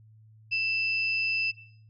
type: tone pair together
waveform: sine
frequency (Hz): 2660 / 5021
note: E7 / D#8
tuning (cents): +15 / +15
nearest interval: major seventh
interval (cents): 1100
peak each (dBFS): -25 / -34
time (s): 0.51-1.52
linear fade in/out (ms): 20
effects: noise-tail reverb RT60 0.6 s tail -17 dB re dry + added 109 Hz sine -52 dBFS peak until 1.89 s